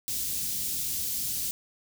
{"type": "band-stop noise", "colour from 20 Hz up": "white", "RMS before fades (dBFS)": -31, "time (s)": [0.08, 1.51], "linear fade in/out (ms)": 0, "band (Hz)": [220, 4600], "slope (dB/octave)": 12, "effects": []}